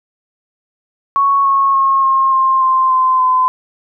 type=tone with pitch steps; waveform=sine; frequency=1108.7 / 1096 / 1083.4 / 1070.9 / 1058.6 / 1046.5 / 1034.5 / 1022.6 Hz; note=C#6 / C#6 / C#6 / C6 / C6 / C6 / C6 / C6; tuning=0 / -20 / -40 / +40 / +20 / 0 / -20 / -40 cents; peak=-9 dBFS; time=1.16-3.48 s; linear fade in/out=0 ms; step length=290 ms; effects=none